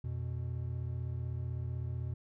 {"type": "tone pair together", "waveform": "triangle", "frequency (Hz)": [86.7, 122.61], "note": ["F2", "B2"], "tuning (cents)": [-12, -12], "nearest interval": "tritone", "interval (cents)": 600, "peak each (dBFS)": [-36, -35], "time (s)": [0.04, 2.14], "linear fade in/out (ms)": 5, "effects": []}